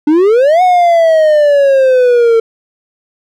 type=exponential two-way sweep; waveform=triangle; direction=up then down; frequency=290.2 to 740 to 449.9 Hz; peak=-3 dBFS; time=0.07-2.4 s; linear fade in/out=5 ms; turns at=0.62 s; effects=none